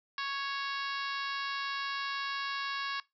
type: harmonic tone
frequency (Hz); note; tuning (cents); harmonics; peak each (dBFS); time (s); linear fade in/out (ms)
554; C#5; -1; 2 / 3 / 4 / 5 / 6 / 7 / 8 / 9 / 10; -37 / -38 / -44 / -43 / -46 / -44 / -45 / -47 / -52; 0.18-3; 2
effects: noise-tail reverb RT60 0.2 s tail -21 dB re dry